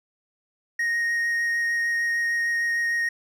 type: tone with vibrato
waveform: triangle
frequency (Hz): 1867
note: A#6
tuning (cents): +2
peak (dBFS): -20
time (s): 0.79-3.09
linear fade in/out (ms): 5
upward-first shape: sine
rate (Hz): 6.6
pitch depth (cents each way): 8
effects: none